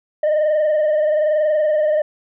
sine tone with frequency modulation, 611 Hz, D#5, 32 cents flat, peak -11 dBFS, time 0.23-2.02 s, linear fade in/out 5 ms, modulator 21.1 Hz, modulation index 0.79, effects tanh soft clip ceiling -13 dBFS

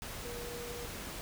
sine tone in noise, 478.5 Hz, A#4, 45 cents sharp, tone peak -43 dBFS, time 0.25-0.86 s, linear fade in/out 0 ms, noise pink, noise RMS -43 dBFS, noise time 0.02-1.21 s, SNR -3 dB, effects none

